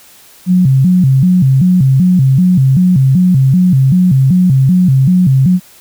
sine tone with vibrato, 155.8 Hz, D#3, 3 cents sharp, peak -5 dBFS, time 0.46-5.6 s, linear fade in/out 50 ms, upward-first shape square, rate 2.6 Hz, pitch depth 270 cents each way, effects white hiss -41 dBFS RMS until 5.8 s

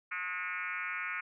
sine tone with frequency modulation, 1821 Hz, A#6, 41 cents flat, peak -34 dBFS, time 0.11-1.21 s, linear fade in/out 10 ms, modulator 186 Hz, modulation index 3.3, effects none

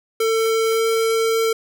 square tone with pitch glide, 448.1 to 450.7 Hz, A4 to A4, +32 to +42 cents, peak -17 dBFS, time 0.2-1.53 s, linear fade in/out 5 ms, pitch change +10 cents, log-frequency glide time 0.71-0.86 s, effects none

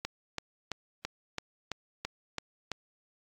click train, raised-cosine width 0.2 ms, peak -16 dBFS, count 9, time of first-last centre 0.05-2.717 s, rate 3 Hz, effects AAC 64 kbps

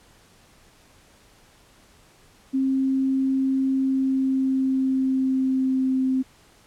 sine tone with pitch glide, 266.4 to 261.2 Hz, C4 to C4, +31 to -3 cents, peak -19 dBFS, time 2.53-6.23 s, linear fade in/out 20 ms, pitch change -34 cents, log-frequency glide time 3.74-6.07 s, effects pink hiss -55 dBFS RMS until 6.66 s + low-pass 11000 Hz 12 dB/octave

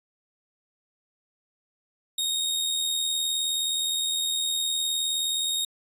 sawtooth tone with amplitude modulation, 3729 Hz, A#7, in tune, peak -20 dBFS, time 2.18-5.65 s, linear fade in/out 5 ms, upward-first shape sine, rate 79.4 Hz, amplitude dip 35%, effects resampled to 32000 Hz

